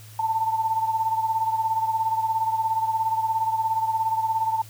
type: beating tone pair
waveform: sine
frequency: 887 / 904 Hz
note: A5 / A5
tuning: +14 / +47 cents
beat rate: 17 Hz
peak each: -22 / -28 dBFS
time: 0.19-4.62 s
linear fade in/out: 5 ms
effects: added 108 Hz sine -43 dBFS peak until 4.69 s + white hiss -49 dBFS RMS until 4.69 s